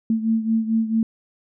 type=beating tone pair; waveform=sine; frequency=222.7 / 227.2 Hz; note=A3 / A#3; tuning=+21 / -44 cents; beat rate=4.5 Hz; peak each=-19 / -24 dBFS; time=0.1-1.03 s; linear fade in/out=2 ms; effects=none